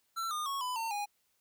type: tone with pitch steps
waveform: square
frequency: 1343 / 1217.4 / 1103.5 / 1000.3 / 906.8 / 822 Hz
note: E6 / D#6 / C#6 / B5 / A#5 / G#5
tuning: +32 / -38 / -8 / +22 / -48 / -18 cents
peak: -34 dBFS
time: 0.16-1.06 s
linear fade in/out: 20 ms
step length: 150 ms
effects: white hiss -75 dBFS RMS until 1.4 s